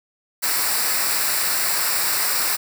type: noise with comb filter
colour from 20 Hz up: white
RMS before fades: -21 dBFS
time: 0.42-2.57 s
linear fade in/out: 20 ms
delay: 0.31 ms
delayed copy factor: -0.7
effects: none